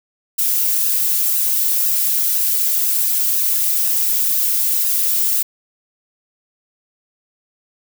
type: noise with flanger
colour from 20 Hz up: violet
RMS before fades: -17 dBFS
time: 0.38-5.43 s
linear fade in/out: 10 ms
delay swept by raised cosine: 0.89 to 4.49 ms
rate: 2 Hz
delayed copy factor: -0.6
effects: none